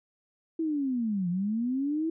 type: linear two-way sweep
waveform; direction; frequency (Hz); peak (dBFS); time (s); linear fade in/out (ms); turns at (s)
sine; down then up; 330.7 to 170.9 to 330.7; -26; 0.59-2.1; 5; 1.29
effects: none